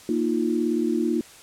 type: chord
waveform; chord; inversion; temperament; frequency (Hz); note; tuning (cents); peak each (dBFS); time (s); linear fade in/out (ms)
sine; Bb suspended fourth; none; equal; 233.1 / 311.1 / 349.2; Bb3 / Eb4 / F4; 0 / 0 / 0; -25; 0.09-1.21; 2
effects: white hiss -47 dBFS RMS until 1.42 s + low-pass 10000 Hz 12 dB/octave